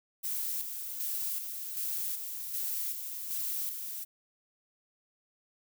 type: noise with tremolo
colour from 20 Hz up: violet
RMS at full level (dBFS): -34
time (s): 0.23-4.05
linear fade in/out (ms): 20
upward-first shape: square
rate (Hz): 1.3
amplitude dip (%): 45
effects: none